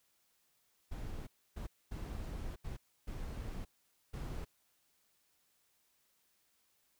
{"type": "noise bursts at uneven times", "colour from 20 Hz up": "brown", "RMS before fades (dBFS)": -42, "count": 6, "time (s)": [[0.91, 1.27], [1.56, 1.67], [1.91, 2.56], [2.64, 2.77], [3.07, 3.65], [4.13, 4.45]], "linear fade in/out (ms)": 10, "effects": ["white hiss -75 dBFS RMS until 6.99 s"]}